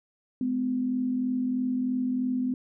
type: tone pair together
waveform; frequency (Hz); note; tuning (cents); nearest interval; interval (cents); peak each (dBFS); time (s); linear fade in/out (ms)
sine; 210.9 / 254; G#3 / B3; +27 / +49; minor third; 322; -34 / -25; 0.41-2.54; 2
effects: none